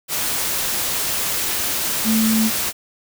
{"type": "tone in noise", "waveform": "sine", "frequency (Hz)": 220.9, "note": "A3", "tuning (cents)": 7, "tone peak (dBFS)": -15, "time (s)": [2.04, 2.51], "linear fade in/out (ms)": 50, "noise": "white", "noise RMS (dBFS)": -22, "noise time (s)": [0.08, 2.73], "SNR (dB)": 4, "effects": []}